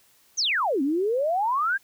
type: exponential two-way sweep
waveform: sine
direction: down then up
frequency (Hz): 6645 to 261.4 to 1657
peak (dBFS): -21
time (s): 0.37-1.78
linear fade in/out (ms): 20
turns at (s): 0.82
effects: white hiss -60 dBFS RMS until 1.83 s